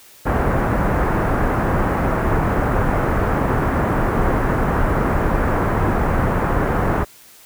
pink low-pass noise, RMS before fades -18 dBFS, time 0.25-7.05 s, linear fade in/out 20 ms, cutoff 1600 Hz, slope 24 dB/octave, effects white hiss -46 dBFS RMS until 7.45 s

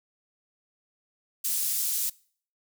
pink high-pass noise, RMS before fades -28 dBFS, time 1.44-2.1 s, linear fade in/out 10 ms, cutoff 8600 Hz, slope 12 dB/octave, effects noise-tail reverb RT60 0.5 s tail -23 dB re dry

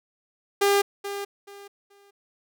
sawtooth tone with echo, 401.5 Hz, G4, 41 cents sharp, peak -14 dBFS, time 0.61-0.82 s, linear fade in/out 10 ms, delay 430 ms, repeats 3, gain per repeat -12 dB, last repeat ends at 2.11 s, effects none

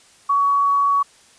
sine tone, 1126 Hz, C#6, 27 cents sharp, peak -14 dBFS, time 0.29-1.03 s, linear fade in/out 10 ms, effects white hiss -51 dBFS RMS until 1.38 s + resampled to 22050 Hz

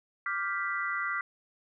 sine chord, G dominant seventh, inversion second, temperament equal, 1174.7 / 1396.9 / 1568 / 1975.5 Hz, D6 / F6 / G6 / B6, 0 / 0 / 0 / 0 cents, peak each -35 / -34 / -38 / -34 dBFS, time 0.26-1.21 s, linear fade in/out 2 ms, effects none

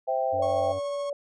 sine chord, C major, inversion none, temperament equal, 523.3 / 659.3 / 784 Hz, C5 / E5 / G5, 0 / 0 / 0 cents, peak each -28 dBFS, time 0.07-0.73 s, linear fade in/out 20 ms
harmonic tone, 95.2 Hz, F#2, 50 cents sharp, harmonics 1 / 3 / 5 / 7 / 8, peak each -37 / -42 / -44 / -45 / -46 dBFS, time 0.32-0.8 s, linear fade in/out 20 ms
sine tone, 571 Hz, D5, 49 cents flat, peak -28 dBFS, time 0.39-1.13 s, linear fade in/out 2 ms
45% pulse tone with tremolo, 1095 Hz, C#6, 22 cents flat, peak -37 dBFS, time 0.42-1.1 s, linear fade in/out 5 ms, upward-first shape sine, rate 14 Hz, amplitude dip 30%
effects resampled to 22050 Hz

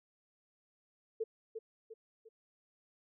sine tone with echo, 446.3 Hz, A4, 25 cents sharp, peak -32 dBFS, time 1.2-1.24 s, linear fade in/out 10 ms, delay 350 ms, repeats 3, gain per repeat -7 dB, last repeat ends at 2.29 s, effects none

